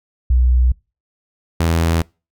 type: tone pair in turn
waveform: sine / sawtooth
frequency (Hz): 62 / 82.76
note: B1 / E2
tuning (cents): +7 / +7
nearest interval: perfect fourth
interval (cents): 500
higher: second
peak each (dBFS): -10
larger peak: neither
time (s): 0.3-0.72 / 1.6-2.02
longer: neither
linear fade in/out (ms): 5
effects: noise-tail reverb RT60 0.3 s tail -25 dB re dry